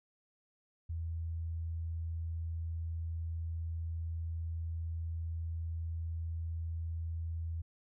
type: tone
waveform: sine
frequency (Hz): 82.41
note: E2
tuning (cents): 0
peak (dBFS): -35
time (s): 0.89-7.62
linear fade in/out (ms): 10
effects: none